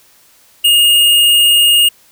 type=tone; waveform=square; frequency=2847 Hz; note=F7; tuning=33 cents sharp; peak=-7 dBFS; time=0.64-1.89 s; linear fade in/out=10 ms; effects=white hiss -48 dBFS RMS until 2.11 s